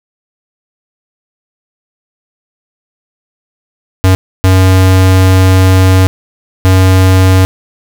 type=tone bursts at uneven times; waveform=square; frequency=93.8 Hz; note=F#2; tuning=24 cents sharp; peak=-4 dBFS; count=3; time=4.04-4.15 / 4.44-6.07 / 6.65-7.45 s; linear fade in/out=0 ms; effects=none